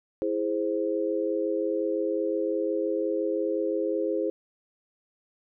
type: chord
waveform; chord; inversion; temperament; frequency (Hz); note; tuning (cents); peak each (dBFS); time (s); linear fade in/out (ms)
sine; E augmented; none; equal; 329.6 / 415.3 / 523.3; E4 / G#4 / B#4; 0 / 0 / 0; -29; 0.22-4.3; 0
effects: none